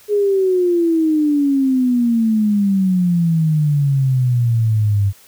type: exponential sweep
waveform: sine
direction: down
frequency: 420 to 97.6 Hz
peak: -12 dBFS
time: 0.08-5.13 s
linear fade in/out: 50 ms
effects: white hiss -47 dBFS RMS until 5.27 s